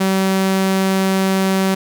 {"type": "tone", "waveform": "sawtooth", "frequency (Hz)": 191.3, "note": "G3", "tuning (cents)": -42, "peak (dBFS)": -10, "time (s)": [0, 1.75], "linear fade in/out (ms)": 10, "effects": []}